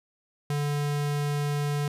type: tone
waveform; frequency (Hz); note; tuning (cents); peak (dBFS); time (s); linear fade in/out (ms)
square; 145.6; D3; -15; -26; 0.5-1.88; 2
effects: resampled to 32000 Hz